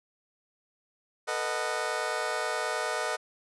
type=chord; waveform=20% pulse; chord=B dominant seventh; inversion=third; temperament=just; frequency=444.5 / 493.9 / 617.4 / 740.8 Hz; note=A4 / B4 / D#5 / F#5; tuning=+18 / 0 / -14 / +2 cents; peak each=-31 / -31 / -28 / -31 dBFS; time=1.27-3.17 s; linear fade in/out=20 ms; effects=resampled to 24000 Hz